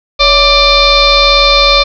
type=tone with frequency modulation; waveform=sine; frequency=2379 Hz; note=D7; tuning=22 cents sharp; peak=-4 dBFS; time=0.19-1.84 s; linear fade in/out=20 ms; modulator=605 Hz; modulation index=3.7; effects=none